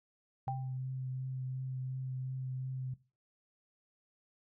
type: tone with vibrato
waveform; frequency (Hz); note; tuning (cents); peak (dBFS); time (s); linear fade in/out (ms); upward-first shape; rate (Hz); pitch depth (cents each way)
sine; 130; C3; -11; -36; 0.47-2.94; 5; triangle; 2.8; 16
type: tone with exponential decay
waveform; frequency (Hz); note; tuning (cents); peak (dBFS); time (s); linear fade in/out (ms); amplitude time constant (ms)
sine; 790; G5; +13; -32; 0.48-0.77; 0; 61
effects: noise-tail reverb RT60 0.3 s tail -17 dB re dry